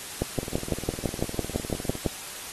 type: two click trains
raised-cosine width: 2 ms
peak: -21 / -11 dBFS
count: 32 / 12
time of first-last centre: 0.38-1.954 / 0.22-2.063 s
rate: 19.7 / 5.97 Hz
effects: white hiss -38 dBFS RMS until 2.52 s + AAC 32 kbps